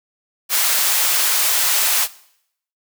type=high-pass noise; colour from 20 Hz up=white; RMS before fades=-17 dBFS; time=0.49-2.08 s; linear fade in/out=50 ms; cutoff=730 Hz; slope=12 dB/octave; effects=noise-tail reverb RT60 0.7 s tail -19 dB re dry